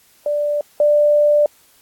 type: tone pair in turn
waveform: sine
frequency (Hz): 588 / 590.9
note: D5 / D5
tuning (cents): +2 / +10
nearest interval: unison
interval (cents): 8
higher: second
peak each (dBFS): -16 / -10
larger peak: second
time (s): 0.26-0.61 / 0.8-1.46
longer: second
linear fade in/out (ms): 2
effects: white hiss -53 dBFS RMS until 1.81 s + AAC 64 kbps